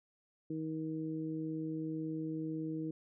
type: harmonic tone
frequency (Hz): 158.1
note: D#3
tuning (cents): +28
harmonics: 1 / 2 / 3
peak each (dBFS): -42 / -37 / -47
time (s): 0.5-2.91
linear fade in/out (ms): 5
effects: none